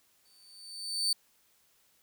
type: tone with exponential growth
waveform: 35% pulse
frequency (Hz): 4548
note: C#8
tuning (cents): +44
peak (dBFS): -23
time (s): 0.25-1.13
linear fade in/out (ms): 5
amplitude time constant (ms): 190
effects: white hiss -68 dBFS RMS until 2.02 s